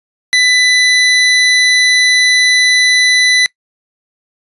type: tone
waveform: 25% pulse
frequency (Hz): 1994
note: B6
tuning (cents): +16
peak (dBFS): -4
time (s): 0.33-3.46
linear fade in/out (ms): 0
effects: noise-tail reverb RT60 0.1 s tail -23 dB re dry + resampled to 24000 Hz